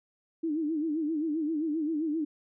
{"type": "tone with vibrato", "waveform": "sine", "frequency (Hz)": 311.1, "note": "D#4", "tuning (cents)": 0, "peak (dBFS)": -27, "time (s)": [0.43, 2.25], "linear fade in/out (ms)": 10, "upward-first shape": "sine", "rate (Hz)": 7.6, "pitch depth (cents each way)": 110, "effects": []}